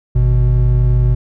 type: tone pair together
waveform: triangle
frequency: 51.97 / 123.47 Hz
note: G#1 / B2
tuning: +2 / 0 cents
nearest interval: octave + minor third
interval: 1498 cents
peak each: -10 dBFS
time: 0.15-1.15 s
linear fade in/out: 10 ms
effects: none